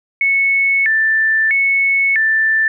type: tone with vibrato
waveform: sine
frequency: 1975.5 Hz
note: B6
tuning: in tune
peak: -11 dBFS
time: 0.21-2.68 s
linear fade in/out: 2 ms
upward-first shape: square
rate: 0.77 Hz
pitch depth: 190 cents each way
effects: none